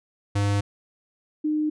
square / sine tone pair in turn, 101.3 / 304.9 Hz, G#2 / D#4, -43 / -35 cents, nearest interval octave + perfect fifth, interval 1908 cents, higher second, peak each -21 dBFS, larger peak neither, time 0.35-0.61 / 1.44-1.7 s, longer neither, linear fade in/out 10 ms, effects resampled to 22050 Hz

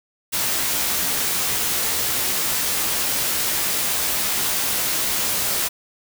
white noise with comb filter, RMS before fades -22 dBFS, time 0.32-5.69 s, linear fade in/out 20 ms, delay 16 ms, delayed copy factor +0.5, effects none

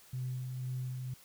sine tone with tremolo, 127.7 Hz, C3, 42 cents flat, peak -33 dBFS, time 0.13-1.14 s, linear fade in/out 5 ms, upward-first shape sine, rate 2 Hz, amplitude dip 35%, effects tanh soft clip ceiling -29 dBFS + white hiss -59 dBFS RMS until 1.24 s

